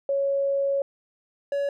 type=tone pair in turn; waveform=sine / triangle; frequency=554.4 / 564.1 Hz; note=C#5 / C#5; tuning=0 / +30 cents; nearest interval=unison; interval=30 cents; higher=second; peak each=-21 dBFS; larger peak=neither; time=0.09-0.82 / 1.52-1.69 s; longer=first; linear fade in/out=2 ms; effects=none